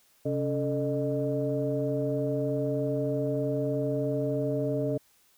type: tone cluster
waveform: sine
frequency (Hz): 134 / 280.3 / 439.5 / 609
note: C3 / C#4 / A4 / D#5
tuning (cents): +42 / +19 / -2 / -37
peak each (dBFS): -31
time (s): 0.25-4.98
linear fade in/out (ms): 10
effects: tanh soft clip ceiling -16 dBFS + white hiss -64 dBFS RMS until 5.37 s